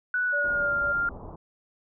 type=tone with pitch glide; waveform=sine; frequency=1480 to 1397.7 Hz; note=F#6 to F6; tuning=0 to +1 cents; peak=-23 dBFS; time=0.14-1.09 s; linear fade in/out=2 ms; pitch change=-99 cents; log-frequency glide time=0.26-0.72 s
type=tone with tremolo; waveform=sine; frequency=579 Hz; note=D5; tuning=25 cents flat; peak=-29 dBFS; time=0.32-0.93 s; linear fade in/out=20 ms; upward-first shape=triangle; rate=3.7 Hz; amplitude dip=65%
type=low-pass noise; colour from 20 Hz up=pink; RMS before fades=-41 dBFS; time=0.44-1.36 s; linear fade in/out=5 ms; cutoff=1100 Hz; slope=48 dB/octave
effects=none